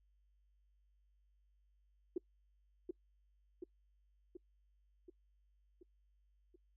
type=tone with echo; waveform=sine; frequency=354.5 Hz; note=F4; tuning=26 cents sharp; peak=-34 dBFS; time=2.16-2.18 s; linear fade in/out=5 ms; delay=730 ms; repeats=6; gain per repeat=-4 dB; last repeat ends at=6.56 s; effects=noise-tail reverb RT60 0.1 s tail -24 dB re dry + added 50 Hz sine -70 dBFS peak until 6.76 s